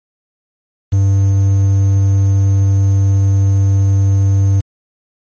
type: tone with quantisation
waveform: triangle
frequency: 98 Hz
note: G2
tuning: in tune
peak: -6 dBFS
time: 0.92-4.61 s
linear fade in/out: 10 ms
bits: 6
effects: MP3 32 kbps